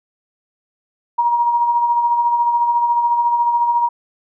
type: tone with tremolo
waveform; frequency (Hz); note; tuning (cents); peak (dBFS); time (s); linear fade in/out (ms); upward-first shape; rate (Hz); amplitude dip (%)
sine; 949; A#5; +31; -11; 1.18-3.89; 10; sine; 14; 45
effects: none